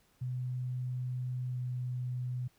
sine tone with pitch glide, 126 to 125.06 Hz, B2 to B2, +35 to +22 cents, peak -33 dBFS, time 0.21-2.48 s, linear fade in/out 10 ms, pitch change -13 cents, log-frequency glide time 1.5-1.57 s, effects pink hiss -69 dBFS RMS until 2.58 s

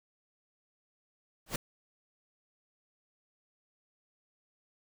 pink noise with exponential growth, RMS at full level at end -27 dBFS, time 1.46-1.56 s, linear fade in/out 5 ms, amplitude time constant 21 ms, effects none

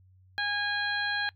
harmonic tone, 820 Hz, G#5, 22 cents flat, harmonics 1 / 2 / 3 / 4 / 5, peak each -36 / -29 / -40 / -38 / -36 dBFS, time 0.38-1.29 s, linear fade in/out 0 ms, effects noise-tail reverb RT60 0.1 s tail -22 dB re dry + added 93 Hz sine -56 dBFS peak until 1.35 s

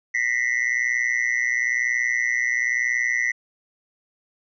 triangle tone with amplitude modulation, 1975.5 Hz, B6, in tune, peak -14 dBFS, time 0.14-3.32 s, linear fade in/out 10 ms, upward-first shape sine, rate 121 Hz, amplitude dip 100%, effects resampled to 16000 Hz

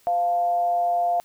sine tone with frequency modulation, 698.5 Hz, F5, in tune, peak -19 dBFS, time 0.07-1.2 s, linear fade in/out 0 ms, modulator 186 Hz, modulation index 0.27, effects white hiss -58 dBFS RMS until 1.24 s

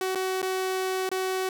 sawtooth tone with dropouts, 375.7 Hz, F#4, 26 cents sharp, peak -22 dBFS, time 0.01-1.49 s, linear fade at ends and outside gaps 2 ms, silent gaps 0.149-0.155 / 0.418-0.427 / 1.091-1.115 s, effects none

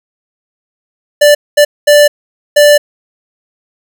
square tone bursts at uneven times, 587.3 Hz, D5, in tune, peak -3 dBFS, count 4, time 1.21-1.35 / 1.57-1.65 / 1.87-2.08 / 2.56-2.78 s, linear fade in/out 10 ms, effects none

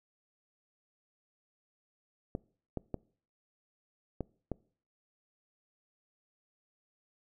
clicks, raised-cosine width 2 ms, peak -21 dBFS, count 5, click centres 2.351 / 2.773 / 2.943 / 4.207 / 4.517 s, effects noise-tail reverb RT60 0.5 s tail -24 dB re dry

